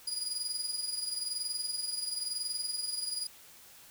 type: tone with amplitude modulation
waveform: 30% pulse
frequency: 4895 Hz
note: D#8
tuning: 29 cents flat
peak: -28 dBFS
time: 0.07-3.27 s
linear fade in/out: 5 ms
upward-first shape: sine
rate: 21 Hz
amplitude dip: 60%
effects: white hiss -55 dBFS RMS until 3.9 s